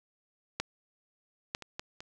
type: clicks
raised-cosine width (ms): 0.2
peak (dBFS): -13 / -15 / -26 / -19 / -26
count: 5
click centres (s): 0.6 / 1.549 / 1.623 / 1.795 / 2.005
effects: none